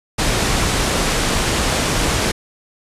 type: low-pass noise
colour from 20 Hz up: pink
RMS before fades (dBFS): -18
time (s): 0.18-2.32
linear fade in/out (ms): 10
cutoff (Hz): 9700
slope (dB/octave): 24
effects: resampled to 32000 Hz